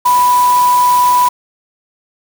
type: tone in noise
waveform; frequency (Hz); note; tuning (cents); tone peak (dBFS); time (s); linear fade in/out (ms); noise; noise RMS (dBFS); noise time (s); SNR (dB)
sine; 987.8; B5; 0; -7; 0.05-1.29; 10; white; -23; 0.05-1.29; +13
effects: none